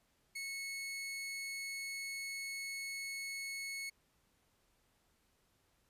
sawtooth tone, 2197 Hz, C#7, 16 cents flat, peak -37 dBFS, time 0.35-3.9 s, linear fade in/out 10 ms, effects pink hiss -75 dBFS RMS until 5.89 s + resampled to 32000 Hz

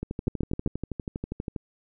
two click trains, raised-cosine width 3 ms, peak -12 / -18 dBFS, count 4 / 20, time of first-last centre 0.28-0.662 / 0.03-1.562 s, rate 7.85 / 12.4 Hz, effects none

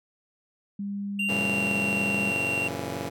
sine tone, 200.8 Hz, G3, 42 cents sharp, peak -29 dBFS, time 0.79-2.31 s, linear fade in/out 5 ms
triangle tone with pitch glide, 2773 to 2752 Hz, F7 to F7, -13 to -26 cents, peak -24 dBFS, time 1.19-2.68 s, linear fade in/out 5 ms, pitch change -13 cents, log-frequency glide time 1.29-1.77 s
10% pulse chord, F# dominant seventh, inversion none, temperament just, 92.5 / 115.62 / 138.75 / 166.5 Hz, F#2 / A#2 / C#3 / E3, 0 / -14 / +2 / +18 cents, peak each -29 dBFS, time 1.28-3.1 s, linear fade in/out 20 ms
effects none

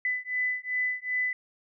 sine beating tone pair, 2000 / 2002.6 Hz, B6 / B6, +21 / +24 cents, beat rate 2.6 Hz, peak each -30 dBFS, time 0.05-1.33 s, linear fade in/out 2 ms, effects none

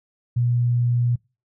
sine tone, 120.9 Hz, B2, 36 cents flat, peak -17 dBFS, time 0.36-1.16 s, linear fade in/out 10 ms, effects noise-tail reverb RT60 0.3 s tail -25 dB re dry

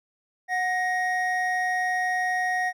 triangle tone pair together, 733.4 / 1876 Hz, F#5 / A#6, -15 / +11 cents, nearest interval octave + major third, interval 1626 cents, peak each -24 dBFS, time 0.48-2.73 s, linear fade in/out 50 ms, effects none

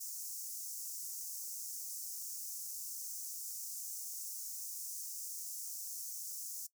pink high-pass noise, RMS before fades -44 dBFS, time 0-6.67 s, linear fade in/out 10 ms, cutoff 5600 Hz, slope 48 dB/octave, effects noise-tail reverb RT60 0.1 s tail -19 dB re dry

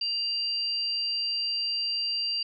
sine tone pair together, 2803 / 4714 Hz, F7 / D8, +6 / +6 cents, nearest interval major sixth, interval 900 cents, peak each -34 / -27 dBFS, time 0.01-2.43 s, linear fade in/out 5 ms, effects none

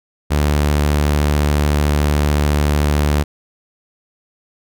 sawtooth tone, 73.7 Hz, D2, 7 cents sharp, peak -9 dBFS, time 0.3-3.24 s, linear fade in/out 20 ms, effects none

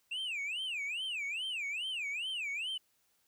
sine tone with vibrato, 2639 Hz, E7, 1 cent sharp, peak -32 dBFS, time 0.11-2.78 s, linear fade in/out 10 ms, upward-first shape sine, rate 2.4 Hz, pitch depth 300 cents each way, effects tanh soft clip ceiling -34 dBFS + white hiss -74 dBFS RMS until 3.27 s

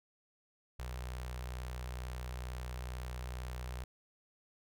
sawtooth tone with notch filter, 62.2 Hz, B1, 13 cents sharp, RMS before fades -42 dBFS, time 0.79-3.84 s, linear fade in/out 5 ms, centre 260 Hz, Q 0.63, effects none

